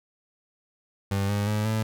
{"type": "tone with pitch steps", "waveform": "30% pulse", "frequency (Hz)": [98.8, 102.34, 106.01, 109.82], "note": ["G2", "G#2", "G#2", "A2"], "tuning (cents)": [14, -25, 36, -3], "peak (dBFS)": -21, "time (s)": [1.11, 1.83], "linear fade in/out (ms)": 5, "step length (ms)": 180, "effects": []}